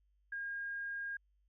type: tone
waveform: sine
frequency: 1620 Hz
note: G#6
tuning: 43 cents flat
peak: -38 dBFS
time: 0.32-1.17 s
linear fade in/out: 5 ms
effects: added 50 Hz sine -70 dBFS peak until 1.48 s